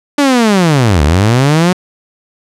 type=linear two-way sweep; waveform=sawtooth; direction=down then up; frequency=294.1 to 69.3 to 185.7 Hz; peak=-3 dBFS; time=0.18-1.73 s; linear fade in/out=5 ms; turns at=1.03 s; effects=low-pass 9000 Hz 12 dB/octave